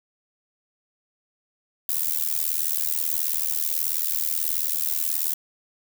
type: noise with amplitude modulation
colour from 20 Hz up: violet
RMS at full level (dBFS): -21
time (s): 1.89-5.34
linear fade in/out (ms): 2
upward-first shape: sine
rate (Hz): 78.5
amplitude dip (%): 100
effects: none